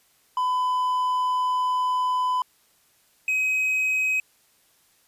triangle tone pair in turn, 1005 / 2532 Hz, B5 / D#7, +30 / +30 cents, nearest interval octave + major third, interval 1600 cents, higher second, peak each -19 dBFS, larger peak neither, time 0.37-2.42 / 3.28-4.2 s, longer first, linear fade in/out 2 ms, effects white hiss -62 dBFS RMS until 5.07 s + resampled to 32000 Hz

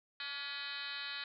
sine tone with frequency modulation, 2792 Hz, F7, 1 cent flat, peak -39 dBFS, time 0.2-1.24 s, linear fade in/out 2 ms, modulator 275 Hz, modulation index 5.5, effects none

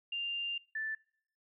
sine tone pair in turn, 2794 / 1760.1 Hz, F7 / A6, 0 / 0 cents, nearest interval minor sixth, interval 800 cents, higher first, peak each -34 / -34 dBFS, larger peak neither, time 0.12-0.58 / 0.75-0.95 s, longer first, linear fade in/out 5 ms, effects noise-tail reverb RT60 0.7 s tail -26 dB re dry

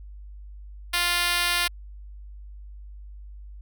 5% pulse tone with high-pass filter, 350 Hz, F4, 4 cents sharp, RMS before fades -24 dBFS, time 0.93-1.68 s, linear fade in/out 10 ms, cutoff 870 Hz, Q 0.5, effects added 50 Hz sine -39 dBFS peak until 3.61 s

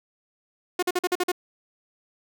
sawtooth tone bursts, 360 Hz, F#4, 47 cents flat, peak -17 dBFS, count 7, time 0.79-1.318 s, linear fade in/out 5 ms, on 36 ms, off 46 ms, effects none

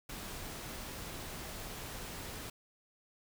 pink noise, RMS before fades -44 dBFS, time 0.09-2.5 s, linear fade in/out 5 ms, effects none

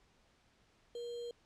sine tone with sample-and-hold, 475.8 Hz, A#4, 35 cents sharp, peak -40 dBFS, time 0.95-1.31 s, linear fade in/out 2 ms, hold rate 3675 Hz, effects pink hiss -70 dBFS RMS until 1.45 s + low-pass 6000 Hz 12 dB/octave

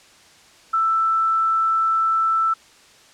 sine tone, 1325 Hz, E6, 9 cents sharp, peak -16 dBFS, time 0.73-2.54 s, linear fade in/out 10 ms, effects white hiss -50 dBFS RMS until 3.13 s + low-pass 7000 Hz 12 dB/octave

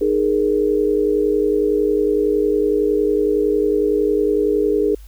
sine chord, D# suspended fourth, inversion none, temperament equal with one note detuned, 306.7 / 415.3 / 466.2 Hz, D#4 / G#4 / A#4, -25 / 0 / 0 cents, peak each -21 / -16 / -21 dBFS, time 0.01-4.95 s, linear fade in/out 5 ms, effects added 50 Hz sine -36 dBFS peak until 5.07 s + white hiss -53 dBFS RMS until 5.07 s

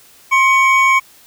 triangle tone pair together, 1061 / 2248 Hz, C6 / C#7, +24 / +24 cents, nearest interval octave + minor second, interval 1300 cents, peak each -10 dBFS, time 0.31-1 s, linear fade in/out 20 ms, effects white hiss -46 dBFS RMS until 1.26 s

